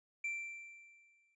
triangle tone with exponential decay, 2349 Hz, D7, in tune, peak -33 dBFS, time 0.24-1.35 s, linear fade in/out 5 ms, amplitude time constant 240 ms, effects resampled to 22050 Hz

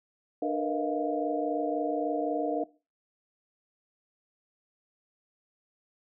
sine tone cluster, 298.9 / 460.2 / 483.9 / 634 / 700 Hz, D4 / A#4 / B4 / D#5 / F5, +31 / -22 / -35 / +32 / +4 cents, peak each -31 / -34 / -36 / -34 / -33 dBFS, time 0.42-2.64 s, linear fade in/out 5 ms, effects noise-tail reverb RT60 0.3 s tail -19 dB re dry

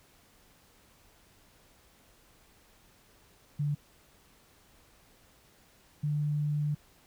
sine tone pair in turn, 146.1 / 148.31 Hz, D3 / D3, -9 / +17 cents, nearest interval unison, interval 26 cents, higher second, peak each -27 dBFS, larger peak neither, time 3.59-3.75 / 6.03-6.75 s, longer second, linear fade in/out 10 ms, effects pink hiss -62 dBFS RMS until 7.06 s

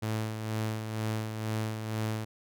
sawtooth tone with tremolo, 109.5 Hz, A2, 8 cents flat, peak -25 dBFS, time 0.02-2.25 s, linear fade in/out 10 ms, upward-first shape sine, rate 2.1 Hz, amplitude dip 50%, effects none

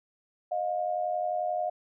sine tone pair together, 622.3 / 713.6 Hz, D#5 / F5, 0 / +37 cents, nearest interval major second, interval 237 cents, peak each -31 / -29 dBFS, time 0.51-1.7 s, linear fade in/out 10 ms, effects none

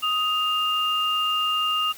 sine tone pair together, 1250.4 / 2807 Hz, D#6 / F7, +8 / +8 cents, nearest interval octave + major second, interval 1400 cents, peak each -24 / -23 dBFS, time 0.02-1.93 s, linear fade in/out 20 ms, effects white hiss -44 dBFS RMS until 1.97 s

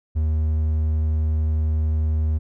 triangle tone, 77.78 Hz, D#2, in tune, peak -16 dBFS, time 0.15-2.39 s, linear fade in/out 20 ms, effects none

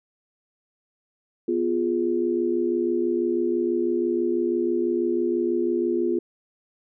sine chord, F diminished, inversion second, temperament equal, 246.9 / 349.2 / 415.3 Hz, Cb4 / F4 / Ab4, 0 / 0 / 0 cents, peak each -28 / -22 / -28 dBFS, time 1.48-6.19 s, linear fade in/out 5 ms, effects none

